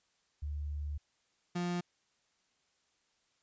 sine / 35% pulse tone pair in turn, 73.4 / 175.89 Hz, D2 / F3, 0 / +13 cents, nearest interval octave + minor third, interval 1513 cents, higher second, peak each -35 / -31 dBFS, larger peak second, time 0.42-0.98 / 1.55-1.81 s, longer first, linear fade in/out 10 ms, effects white hiss -75 dBFS RMS until 3.42 s + resampled to 16000 Hz

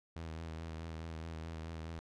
sawtooth tone with vibrato, 81.1 Hz, E2, 28 cents flat, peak -38 dBFS, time 0.16-1.99 s, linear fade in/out 0 ms, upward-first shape sine, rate 4.7 Hz, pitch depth 36 cents each way, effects low-pass 6000 Hz 12 dB/octave

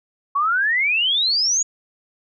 sine exponential sweep, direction up, 1095 to 6890 Hz, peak -16 dBFS, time 0.35-1.63 s, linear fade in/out 10 ms, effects none

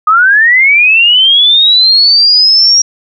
sine linear sweep, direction up, 1222 to 5680 Hz, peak -3 dBFS, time 0.07-2.82 s, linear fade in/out 5 ms, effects none

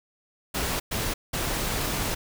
pink noise bursts at uneven times, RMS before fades -28 dBFS, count 3, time 0.54-0.8 / 0.91-1.14 / 1.33-2.15 s, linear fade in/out 10 ms, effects none

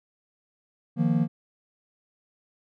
triangle chord, Eb suspended second, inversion none, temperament just, 155.56 / 175.01 / 233.3 Hz, Eb3 / F3 / Bb3, 0 / +4 / +2 cents, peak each -23 dBFS, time 0.96-1.28 s, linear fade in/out 50 ms, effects none

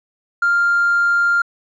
sine tone with hard clipping, 1396.9 Hz, F6, in tune, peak -13 dBFS, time 0.42-1.42 s, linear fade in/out 5 ms, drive 1 dB, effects resampled to 16000 Hz

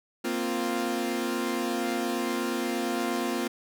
sawtooth chord, Bb suspended second, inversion none, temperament equal, 233.1 / 261.6 / 349.2 Hz, Bb3 / C4 / F4, 0 / 0 / 0 cents, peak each -28 / -28 / -27 dBFS, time 0.24-3.48 s, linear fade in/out 10 ms, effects none

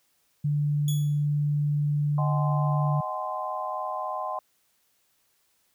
sine tone, 146.83 Hz, D3, in tune, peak -22 dBFS, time 0.44-3.01 s, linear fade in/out 10 ms
15% pulse tone with exponential decay, 3385 Hz, G#7, 32 cents sharp, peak -24 dBFS, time 0.88-1.26 s, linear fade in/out 2 ms, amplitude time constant 81 ms
sine chord, Ab dominant seventh, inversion second, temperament just, 623 / 747.5 / 830.6 / 1038.3 Hz, Eb5 / Gb5 / Ab5 / C6, +2 / +17 / 0 / -14 cents, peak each -35 / -34 / -37 / -32 dBFS, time 2.18-4.39 s, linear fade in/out 2 ms
effects white hiss -69 dBFS RMS until 5.74 s

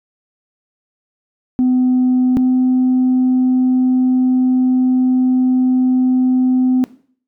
sine tone pair in turn, 253.3 / 255.2 Hz, B3 / C4, +44 / -43 cents, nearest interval unison, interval 13 cents, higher second, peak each -9 / -9 dBFS, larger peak neither, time 1.59-2.37 / 2.37-6.84 s, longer second, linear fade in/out 0 ms, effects noise-tail reverb RT60 0.5 s tail -18 dB re dry + tanh soft clip ceiling -8 dBFS

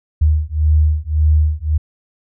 sine beating tone pair, 75.9 / 77.7 Hz, D#2 / D#2, -42 / -2 cents, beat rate 1.8 Hz, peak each -14 dBFS, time 0.21-1.78 s, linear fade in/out 10 ms, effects none

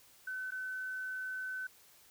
sine tone with dropouts, 1517 Hz, F#6, 43 cents sharp, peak -37 dBFS, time 0.27-1.67 s, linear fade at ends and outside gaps 5 ms, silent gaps 0.507-0.519 s, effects white hiss -62 dBFS RMS until 2.1 s

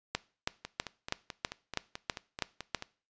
two click trains, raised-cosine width 0.2 ms, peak -12 / -21 dBFS, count 9 / 11, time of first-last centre 0.15-2.747 / 0.65-2.824 s, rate 3.08 / 4.6 Hz, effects noise-tail reverb RT60 0.4 s tail -20 dB re dry + resampled to 16000 Hz

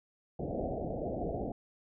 white low-pass noise, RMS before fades -36 dBFS, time 0.39-1.52 s, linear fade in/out 5 ms, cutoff 740 Hz, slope 96 dB/octave, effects none

